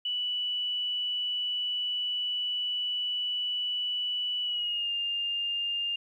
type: tone with pitch glide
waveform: sine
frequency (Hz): 2960 to 2808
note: F#7 to F7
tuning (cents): 0 to +9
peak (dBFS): -28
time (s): 0.05-5.96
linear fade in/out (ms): 5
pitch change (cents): -91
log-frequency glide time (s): 4.42-4.91
effects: 11-bit